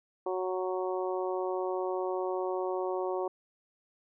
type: harmonic tone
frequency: 185 Hz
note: F#3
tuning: in tune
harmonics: 2 / 3 / 4 / 5 / 6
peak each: -32 / -36 / -38 / -40 / -42 dBFS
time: 0.26-3.28 s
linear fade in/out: 5 ms
effects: none